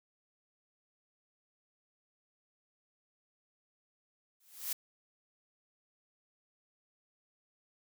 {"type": "noise with exponential growth", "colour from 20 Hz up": "blue", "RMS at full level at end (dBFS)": -32, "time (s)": [4.4, 4.73], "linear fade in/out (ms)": 5, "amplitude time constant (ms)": 71, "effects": []}